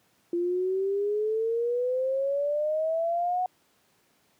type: exponential sweep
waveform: sine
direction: up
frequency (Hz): 342.5 to 740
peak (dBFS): -24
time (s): 0.33-3.46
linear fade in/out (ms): 2
effects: pink hiss -66 dBFS RMS until 4.39 s + high-pass 150 Hz 12 dB/octave